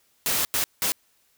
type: noise bursts at uneven times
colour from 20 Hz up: white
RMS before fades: -24 dBFS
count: 3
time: 0.26-0.45 / 0.54-0.64 / 0.82-0.92 s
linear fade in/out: 0 ms
effects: white hiss -65 dBFS RMS until 1.37 s